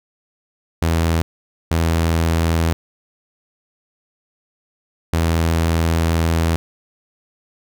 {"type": "tone bursts at uneven times", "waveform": "sawtooth", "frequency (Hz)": 82.41, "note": "E2", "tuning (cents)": 0, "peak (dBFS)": -11, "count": 3, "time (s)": [[0.82, 1.22], [1.71, 2.73], [5.13, 6.56]], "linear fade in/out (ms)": 0, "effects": []}